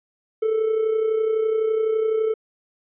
triangle tone with amplitude modulation, 440 Hz, A4, in tune, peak -13 dBFS, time 0.42-2.34 s, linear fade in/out 10 ms, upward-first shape sine, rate 31.9 Hz, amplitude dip 60%, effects tanh soft clip ceiling -12 dBFS + resampled to 8000 Hz

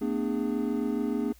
triangle tone cluster, 227 / 254 / 298.7 / 410.9 Hz, A#3 / B3 / D4 / G#4, -46 / +49 / +29 / -18 cents, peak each -29 / -29 / -30 / -32 dBFS, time 0.01-1.33 s, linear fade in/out 10 ms, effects added 59 Hz sine -54 dBFS peak until 1.39 s + white hiss -60 dBFS RMS until 1.39 s

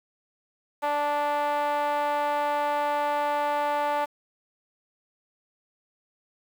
5% pulse tone with band-pass filter, 292.5 Hz, D4, 7 cents flat, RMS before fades -26 dBFS, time 0.82-4.06 s, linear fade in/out 20 ms, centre 750 Hz, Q 6.4, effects 8-bit

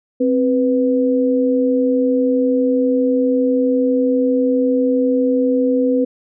sine tone pair together, 262.7 / 495 Hz, C4 / B4, +7 / +4 cents, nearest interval major seventh, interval 1097 cents, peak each -15 / -16 dBFS, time 0.2-6.05 s, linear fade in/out 10 ms, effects none

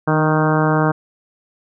harmonic tone with a mistuned harmonic, 155.56 Hz, D#3, in tune, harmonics 1 / 2 / 3 / 4 / 5 / 6 / 7 / 8 / 9 / 10, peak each -17 / -20 / -22 / -23 / -24 / -25 / -25 / -26 / -27 / -27 dBFS, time 0.07-0.92 s, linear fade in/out 10 ms, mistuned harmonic 2, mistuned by -22 cents, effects none

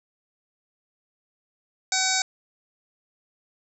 harmonic tone, 757 Hz, F#5, 39 cents sharp, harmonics 1 / 2 / 3 / 5 / 6 / 7 / 8 / 9 / 10, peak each -30 / -30 / -30 / -30 / -30 / -30 / -30 / -30 / -30 dBFS, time 1.92-2.22 s, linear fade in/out 2 ms, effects none

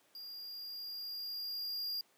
square tone with level ramp, 4812 Hz, D8, 41 cents sharp, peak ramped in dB -46 to -36 dBFS, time 0.15-2.01 s, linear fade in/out 2 ms, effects pink hiss -69 dBFS RMS until 2.17 s + high-pass 300 Hz 12 dB/octave

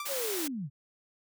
sawtooth tone with exponential decay, 1174.7 Hz, D6, in tune, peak -29 dBFS, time 0-0.21 s, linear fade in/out 2 ms, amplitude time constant 44 ms
white high-pass noise, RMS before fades -35 dBFS, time 0.05-0.48 s, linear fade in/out 10 ms, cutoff 400 Hz, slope 12 dB/octave
sine linear sweep, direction down, 585 to 121.9 Hz, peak -33 dBFS, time 0.07-0.7 s, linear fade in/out 50 ms
effects none

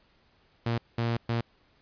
sawtooth tone bursts at uneven times, 116.7 Hz, A#2, 2 cents sharp, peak -22 dBFS, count 3, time 0.66-0.78 / 0.98-1.17 / 1.29-1.41 s, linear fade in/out 5 ms, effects pink hiss -65 dBFS RMS until 1.81 s + resampled to 11025 Hz

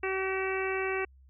harmonic tone, 381.6 Hz, G4, 47 cents flat, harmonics 1 / 2 / 3 / 4 / 5 / 6 / 7, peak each -31 / -39 / -39 / -39 / -38 / -38 / -39 dBFS, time 0.03-1.05 s, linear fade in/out 5 ms, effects added 66 Hz sine -54 dBFS peak until 1.29 s

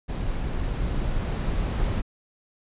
brown noise with level ramp, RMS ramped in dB -28 to -24 dBFS, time 0.08-2.02 s, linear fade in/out 20 ms, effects resampled to 8000 Hz

